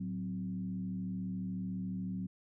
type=tone with frequency modulation; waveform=sine; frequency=185 Hz; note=F#3; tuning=in tune; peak=-35 dBFS; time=0-2.27 s; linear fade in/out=10 ms; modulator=74 Hz; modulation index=0.7; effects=none